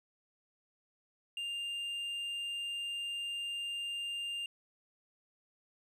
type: tone with tanh clipping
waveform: sine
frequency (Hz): 2800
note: F7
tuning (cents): +4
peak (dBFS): -37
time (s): 1.37-4.46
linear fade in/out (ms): 2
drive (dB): 5
effects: none